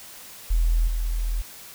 sine tone with level steps, 41.2 Hz, E1, in tune, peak -17 / -22 dBFS, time 0.5-1.42 s, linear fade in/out 10 ms, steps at 0.87 s, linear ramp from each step 5 ms, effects white hiss -43 dBFS RMS until 1.74 s

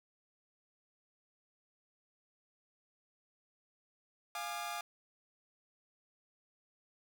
sawtooth chord, D diminished, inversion first, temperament equal with one note detuned, 698.5 / 830.6 / 1202.8 Hz, F5 / Ab5 / D6, 0 / 0 / +41 cents, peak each -39 / -40 / -39 dBFS, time 4.35-4.81 s, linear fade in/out 2 ms, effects none

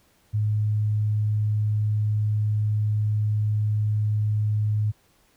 sine tone, 106.1 Hz, G#2, 38 cents sharp, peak -20 dBFS, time 0.33-4.92 s, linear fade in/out 20 ms, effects pink hiss -62 dBFS RMS until 5.36 s

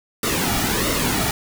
pink noise with flanger, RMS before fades -21 dBFS, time 0.23-1.31 s, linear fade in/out 2 ms, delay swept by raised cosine 1.2 to 1.94 ms, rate 1.5 Hz, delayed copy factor -0.6, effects none

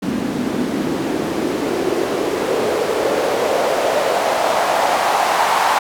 white noise with band-pass filter sweep, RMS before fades -18 dBFS, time 0.02-5.79 s, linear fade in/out 10 ms, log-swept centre 230 to 920 Hz, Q 2.9, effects none

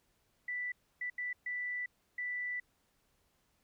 sine tone bursts at uneven times, 1975.5 Hz, B6, in tune, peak -35 dBFS, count 5, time 0.48-0.72 / 1.01-1.1 / 1.18-1.33 / 1.46-1.86 / 2.18-2.6 s, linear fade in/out 5 ms, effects pink hiss -75 dBFS RMS until 3.63 s

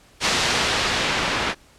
white noise with low-pass filter sweep, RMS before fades -22 dBFS, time 0.2-1.55 s, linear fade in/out 50 ms, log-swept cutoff 5300 to 2500 Hz, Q 0.71, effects pink hiss -53 dBFS RMS until 1.78 s + low-pass 10000 Hz 12 dB/octave

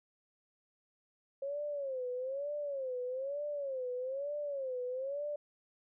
sine tone with vibrato, 541 Hz, C#5, 42 cents flat, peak -35 dBFS, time 1.42-5.36 s, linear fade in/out 5 ms, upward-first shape sine, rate 1.1 Hz, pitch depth 150 cents each way, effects none

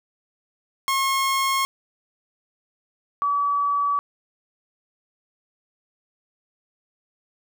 sawtooth / sine tone pair in turn, 1080 / 1144.2 Hz, C#6 / D6, -45 / -45 cents, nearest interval minor second, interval 100 cents, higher second, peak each -16 / -19 dBFS, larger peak first, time 0.88-1.65 / 3.22-3.99 s, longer neither, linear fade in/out 0 ms, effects none

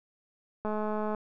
click train, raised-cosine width 1 ms, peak -20 dBFS, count 107, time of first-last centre 0.65-1.148 s, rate 213 Hz, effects none

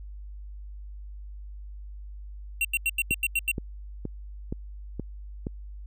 square tone bursts, 2740 Hz, F7, 34 cents flat, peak -23 dBFS, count 8, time 2.61-3.515 s, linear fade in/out 2 ms, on 37 ms, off 87 ms
click train, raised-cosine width 3 ms, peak -18 dBFS, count 6, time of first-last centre 3.11-5.468 s, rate 2.12 Hz
effects added 50 Hz sine -38 dBFS peak until 5.86 s

